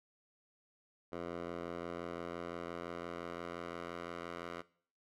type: tone with band-pass filter sweep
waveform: 10% pulse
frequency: 85.8 Hz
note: F2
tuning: 30 cents flat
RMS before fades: -44 dBFS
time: 1.12-4.62 s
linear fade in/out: 10 ms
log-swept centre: 670 to 1200 Hz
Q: 0.74
effects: noise-tail reverb RT60 0.5 s tail -19 dB re dry